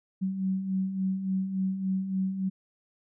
sine beating tone pair, 187.1 / 190.6 Hz, F#3 / G3, +20 / -48 cents, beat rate 3.5 Hz, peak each -35 / -27 dBFS, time 0.21-2.5 s, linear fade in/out 20 ms, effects none

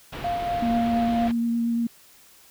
pink low-pass noise, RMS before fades -35 dBFS, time 0.12-1.32 s, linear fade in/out 10 ms, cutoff 3800 Hz, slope 24 dB/octave
sine tone with tremolo, 698.5 Hz, F5, in tune, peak -23 dBFS, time 0.24-1.28 s, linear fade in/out 5 ms, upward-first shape sine, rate 4.3 Hz, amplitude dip 30%
sine tone with vibrato, 233.2 Hz, A#3, 1 cent sharp, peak -21 dBFS, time 0.62-1.87 s, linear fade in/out 5 ms, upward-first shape triangle, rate 8.7 Hz, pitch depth 14 cents each way
effects white hiss -53 dBFS RMS until 2.5 s

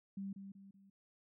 sine tone with echo, 196 Hz, G3, in tune, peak -40 dBFS, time 0.17-0.33 s, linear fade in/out 5 ms, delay 190 ms, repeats 3, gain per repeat -7 dB, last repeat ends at 0.9 s, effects none

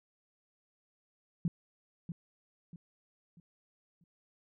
sine tone with echo, 170 Hz, F3, 46 cents flat, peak -27 dBFS, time 1.45-1.48 s, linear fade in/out 2 ms, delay 640 ms, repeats 4, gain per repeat -9 dB, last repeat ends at 4.04 s, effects none

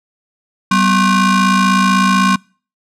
35% pulse ring-modulated tone, 440 Hz, A4, in tune, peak -5 dBFS, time 0.71-2.36 s, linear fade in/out 5 ms, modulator 632 Hz, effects noise-tail reverb RT60 0.4 s tail -26 dB re dry + low-pass 8000 Hz 12 dB/octave

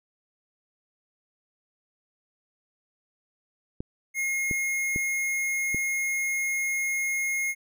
clicks, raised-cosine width 3 ms, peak -19 dBFS, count 4, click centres 3.805 / 4.512 / 4.961 / 5.746 s
square tone, 2150 Hz, C7, 47 cents sharp, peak -26 dBFS, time 4.14-7.55 s, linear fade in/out 50 ms
effects none

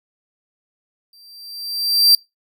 45% pulse tone with exponential growth, 4702 Hz, D8, 1 cent sharp, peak -6 dBFS, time 1.13-2.15 s, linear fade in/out 2 ms, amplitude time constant 220 ms, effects noise-tail reverb RT60 0.2 s tail -23 dB re dry

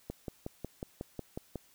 click train, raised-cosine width 2 ms, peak -24 dBFS, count 9, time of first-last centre 0.1-1.557 s, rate 5.49 Hz, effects white hiss -64 dBFS RMS until 1.74 s

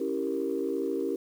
sine chord, C# diminished seventh, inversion none, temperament equal, 277.2 / 329.6 / 392 / 466.2 Hz, C#4 / E4 / G4 / Bb4, 0 / 0 / 0 / 0 cents, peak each -33 / -33 / -31 / -33 dBFS, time 0-1.16 s, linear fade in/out 5 ms, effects tanh soft clip ceiling -18 dBFS + 9-bit

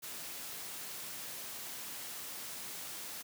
white noise, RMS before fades -44 dBFS, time 0.02-3.23 s, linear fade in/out 20 ms, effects high-pass 100 Hz 12 dB/octave

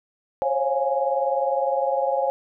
sine chord, Db major seventh, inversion third, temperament equal with one note detuned, 534.6 / 554.4 / 698.5 / 830.6 Hz, C5 / Db5 / F5 / Ab5, +37 / 0 / 0 / 0 cents, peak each -24 / -26 / -28 / -25 dBFS, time 0.42-2.3 s, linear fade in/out 0 ms, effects none

